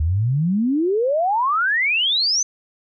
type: exponential sweep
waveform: sine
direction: up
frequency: 73.42 to 6272 Hz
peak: -16 dBFS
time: 0-2.43 s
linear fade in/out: 5 ms
effects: none